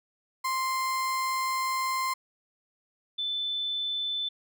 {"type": "tone pair in turn", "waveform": ["35% pulse", "sine"], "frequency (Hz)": [1046.5, 3520], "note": ["C6", "A7"], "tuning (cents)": [0, 0], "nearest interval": "octave + major sixth", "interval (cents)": 2100, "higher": "second", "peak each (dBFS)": [-25, -28], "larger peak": "first", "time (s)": [[0.44, 2.14], [3.18, 4.29]], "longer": "first", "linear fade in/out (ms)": 10, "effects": []}